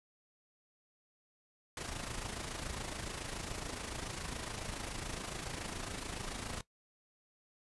pink noise with amplitude modulation, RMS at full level -39 dBFS, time 1.77-6.61 s, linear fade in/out 2 ms, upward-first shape sine, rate 27.1 Hz, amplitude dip 60%, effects noise-tail reverb RT60 0.1 s tail -18 dB re dry + resampled to 24000 Hz

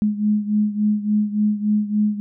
sine beating tone pair, 209.2 / 212.7 Hz, G#3 / G#3, +13 / +42 cents, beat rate 3.5 Hz, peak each -18 / -22 dBFS, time 0.02-2.2 s, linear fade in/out 0 ms, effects none

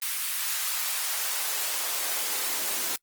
white noise with high-pass filter sweep, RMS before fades -29 dBFS, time 0.02-2.96 s, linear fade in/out 2 ms, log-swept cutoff 1600 to 260 Hz, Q 0.86, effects noise-tail reverb RT60 0.1 s tail -25 dB re dry + Opus 24 kbps

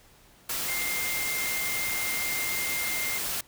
sine tone in noise, 2106 Hz, C7, 11 cents sharp, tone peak -31 dBFS, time 0.68-3.18 s, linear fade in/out 5 ms, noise white, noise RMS -31 dBFS, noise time 0.49-3.41 s, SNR -3 dB, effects pink hiss -57 dBFS RMS until 3.47 s

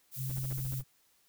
violet noise, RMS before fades -42 dBFS, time 0.11-0.83 s, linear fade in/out 50 ms
sine tone with vibrato, 130.81 Hz, C3, in tune, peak -34 dBFS, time 0.16-0.84 s, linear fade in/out 50 ms, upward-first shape sine, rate 19 Hz, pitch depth 16 cents each way
brown noise bursts, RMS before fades -42 dBFS, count 8, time 0.29-0.816 s, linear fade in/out 5 ms, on 29 ms, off 42 ms
effects white hiss -69 dBFS RMS until 1.28 s

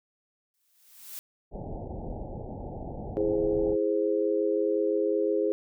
blue noise with exponential growth, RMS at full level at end -38 dBFS, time 0.54-1.19 s, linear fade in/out 0 ms, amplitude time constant 140 ms
pink low-pass noise, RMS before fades -37 dBFS, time 1.51-3.77 s, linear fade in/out 50 ms, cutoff 850 Hz, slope 96 dB/octave
sine chord, E augmented, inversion none, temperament equal, 329.6 / 415.3 / 523.3 Hz, E4 / G#4 / B#4, 0 / 0 / 0 cents, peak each -29 / -26 / -29 dBFS, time 3.17-5.52 s, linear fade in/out 0 ms
effects none

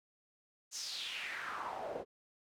pink noise with band-pass filter sweep, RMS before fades -42 dBFS, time 0.71-2.05 s, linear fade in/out 50 ms, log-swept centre 6600 to 460 Hz, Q 4, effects none

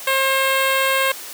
10% pulse tone with notch filter, 535 Hz, C5, 38 cents sharp, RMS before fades -18 dBFS, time 0.07-1.12 s, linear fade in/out 5 ms, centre 6400 Hz, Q 1.9, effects white hiss -34 dBFS RMS until 1.33 s + high-pass 300 Hz 12 dB/octave

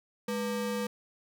square ring-modulated tone, 349.2 Hz, F4, in tune, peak -28 dBFS, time 0.28-0.87 s, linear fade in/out 5 ms, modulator 141 Hz, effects none

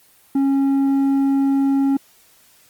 square tone with low-pass filter, 274.1 Hz, C#4, 19 cents flat, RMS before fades -17 dBFS, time 0.35-1.97 s, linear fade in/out 5 ms, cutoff 570 Hz, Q 0.62, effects white hiss -53 dBFS RMS until 2.69 s + Opus 24 kbps

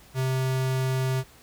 square tone, 130.81 Hz, C3, in tune, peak -24 dBFS, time 0.14-1.24 s, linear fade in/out 50 ms, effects added 60 Hz sine -59 dBFS peak until 1.42 s + pink hiss -53 dBFS RMS until 1.42 s

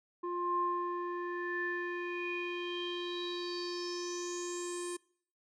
square tone with low-pass filter sweep, 351.6 Hz, F4, 12 cents sharp, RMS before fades -37 dBFS, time 0.23-4.97 s, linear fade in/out 10 ms, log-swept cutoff 890 to 9000 Hz, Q 7.6, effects noise-tail reverb RT60 0.6 s tail -24 dB re dry

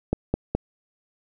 click train, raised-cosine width 2 ms, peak -8 dBFS, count 3, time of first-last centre 0.13-0.55 s, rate 4.76 Hz, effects none

